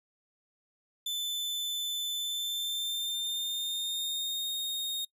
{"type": "tone with pitch glide", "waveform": "40% pulse", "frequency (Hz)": [3520, 3710], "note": ["A7", "A#7"], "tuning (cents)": [0, -9], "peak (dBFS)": -30, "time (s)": [1.06, 5.05], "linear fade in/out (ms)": 5, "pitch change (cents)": 91, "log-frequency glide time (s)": [2.16, 4.54], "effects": ["noise-tail reverb RT60 0.1 s tail -24 dB re dry"]}